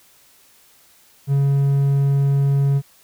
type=tone; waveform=triangle; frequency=139.3 Hz; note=C#3; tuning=9 cents sharp; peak=-12 dBFS; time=1.27-2.82 s; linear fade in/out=50 ms; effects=white hiss -53 dBFS RMS until 3.03 s